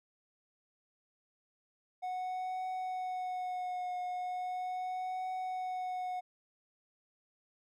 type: tone with vibrato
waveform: triangle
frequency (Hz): 734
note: F#5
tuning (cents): -14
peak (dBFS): -33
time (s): 2.02-6.21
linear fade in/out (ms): 20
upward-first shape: triangle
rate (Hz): 0.38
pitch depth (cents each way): 26
effects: none